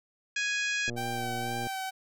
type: harmonic tone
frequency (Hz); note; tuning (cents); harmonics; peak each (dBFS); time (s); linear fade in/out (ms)
830.6; G#5; 0; 2 / 3 / 4 / 5 / 6 / 7 / 8 / 9; -31 / -32 / -38 / -42 / -42 / -43 / -43 / -45; 0.36-0.9; 5
type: click train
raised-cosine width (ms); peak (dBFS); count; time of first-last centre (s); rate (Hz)
2; -26; 95; 0.88-1.67; 119
type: tone with vibrato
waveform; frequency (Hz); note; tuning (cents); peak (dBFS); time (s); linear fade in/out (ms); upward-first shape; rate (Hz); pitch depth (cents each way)
sawtooth; 774; G5; -22; -29; 0.96-1.91; 20; sine; 2; 30
effects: none